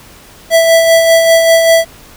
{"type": "tone with tremolo", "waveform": "square", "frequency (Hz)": 659.3, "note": "E5", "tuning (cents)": 0, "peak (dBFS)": -4, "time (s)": [0.5, 1.85], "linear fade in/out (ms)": 50, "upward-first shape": "sine", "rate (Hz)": 5.1, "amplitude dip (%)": 40, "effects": ["pink hiss -38 dBFS RMS until 2.16 s"]}